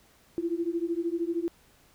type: beating tone pair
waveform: sine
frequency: 332.3 / 345.3 Hz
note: E4 / F4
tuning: +14 / -20 cents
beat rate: 13 Hz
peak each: -30 dBFS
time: 0.38-1.48 s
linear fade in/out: 0 ms
effects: pink hiss -61 dBFS RMS until 1.94 s